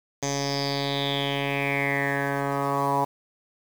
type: tone with low-pass filter sweep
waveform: 10% pulse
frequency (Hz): 140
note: C#3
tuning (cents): +18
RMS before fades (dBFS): -26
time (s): 0.22-3.05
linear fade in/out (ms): 10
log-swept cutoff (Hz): 6400 to 940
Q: 6.7
effects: 7-bit